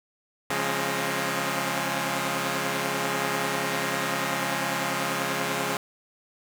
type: chord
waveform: 5% pulse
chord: Db major seventh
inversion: none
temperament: equal with one note detuned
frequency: 138.59 / 174.61 / 207.7 / 267 Hz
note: Db3 / F3 / Ab3 / C4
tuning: 0 / 0 / 0 / +35 cents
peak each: -20 dBFS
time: 0.5-5.77 s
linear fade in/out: 2 ms
effects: none